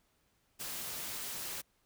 white noise with amplitude modulation, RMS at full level -39 dBFS, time 0.59-1.62 s, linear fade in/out 20 ms, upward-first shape sine, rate 299 Hz, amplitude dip 40%, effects pink hiss -74 dBFS RMS until 1.85 s

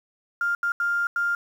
sine tone bursts at uneven times, 1400 Hz, F6, 4 cents sharp, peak -21 dBFS, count 4, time 0.41-0.55 / 0.63-0.72 / 0.8-1.07 / 1.16-1.35 s, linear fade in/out 2 ms, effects 8-bit

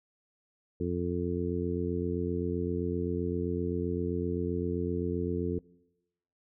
harmonic tone, 87.7 Hz, F2, 8 cents sharp, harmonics 1 / 2 / 3 / 4 / 5, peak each -35 / -35 / -35 / -35 / -35 dBFS, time 0.8-5.59 s, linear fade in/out 5 ms, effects noise-tail reverb RT60 0.9 s tail -22 dB re dry

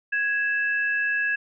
sine tone pair together, 1661.2 / 2637 Hz, G#6 / E7, 0 / 0 cents, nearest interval minor sixth, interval 800 cents, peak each -22 / -30 dBFS, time 0.12-1.36 s, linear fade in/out 10 ms, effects none

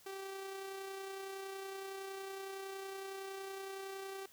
sawtooth tone with amplitude modulation, 388.2 Hz, G4, 17 cents flat, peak -38 dBFS, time 0.06-4.26 s, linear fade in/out 5 ms, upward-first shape sine, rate 30.8 Hz, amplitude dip 30%, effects white hiss -63 dBFS RMS until 4.32 s

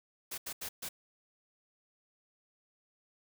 white noise bursts at uneven times, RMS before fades -40 dBFS, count 4, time 0.31-0.38 / 0.46-0.53 / 0.61-0.69 / 0.82-0.89 s, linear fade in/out 10 ms, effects none

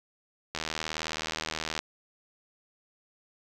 click train, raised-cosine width 0.2 ms, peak -14 dBFS, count 99, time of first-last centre 0.55-1.791 s, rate 79 Hz, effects none

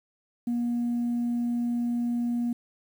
sine tone, 238.8 Hz, A#3, 42 cents sharp, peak -23 dBFS, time 0.47-2.53 s, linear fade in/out 5 ms, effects tanh soft clip ceiling -22 dBFS + 9-bit

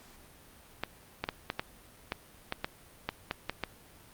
clicks, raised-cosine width 0.3 ms, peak -15 dBFS, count 12, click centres 0.836 / 1.24 / 1.289 / 1.501 / 1.595 / 2.121 / 2.524 / 2.645 / 3.09 / 3.311 / 3.496 / 3.637 s, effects pink hiss -56 dBFS RMS until 4.13 s + Opus 48 kbps

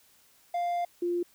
triangle / sine tone pair in turn, 698.5 / 349.2 Hz, F5 / F4, 0 / 0 cents, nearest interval octave, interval 1200 cents, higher first, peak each -25 / -26 dBFS, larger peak first, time 0.54-0.85 / 1.02-1.23 s, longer first, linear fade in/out 5 ms, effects white hiss -62 dBFS RMS until 1.34 s

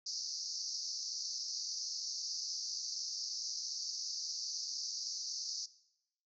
pink band-pass noise, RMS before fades -41 dBFS, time 0.06-5.66 s, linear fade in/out 5 ms, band 4500 to 6200 Hz, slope 96 dB/octave, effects noise-tail reverb RT60 0.8 s tail -18 dB re dry

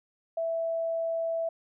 sine tone, 660 Hz, E5, 2 cents sharp, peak -27 dBFS, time 0.37-1.49 s, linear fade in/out 5 ms, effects none

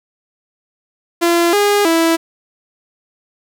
sawtooth tone with pitch steps, 341.6 / 409.5 / 329.6 Hz, F4 / G#4 / E4, -38 / -24 / 0 cents, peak -7 dBFS, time 1.21-2.17 s, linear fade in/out 20 ms, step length 320 ms, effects none

